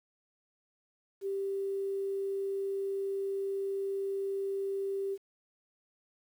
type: tone with quantisation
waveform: sine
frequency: 392.4 Hz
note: G4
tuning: 2 cents sharp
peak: -31 dBFS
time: 1.21-5.18 s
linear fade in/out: 50 ms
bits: 10
effects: none